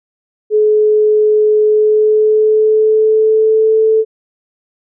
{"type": "tone with pitch glide", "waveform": "sine", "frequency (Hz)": [426.3, 439.6], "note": ["G#4", "A4"], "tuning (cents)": [45, -2], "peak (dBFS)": -7, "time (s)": [0.5, 4.05], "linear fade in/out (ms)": 50, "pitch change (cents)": 53, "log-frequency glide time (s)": [1.65, 3.74], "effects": []}